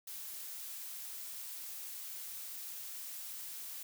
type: noise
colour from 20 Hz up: blue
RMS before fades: -45 dBFS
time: 0.07-3.83 s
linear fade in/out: 5 ms
effects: none